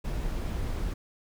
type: noise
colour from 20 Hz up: brown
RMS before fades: -31 dBFS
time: 0.04-0.94 s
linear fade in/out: 10 ms
effects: none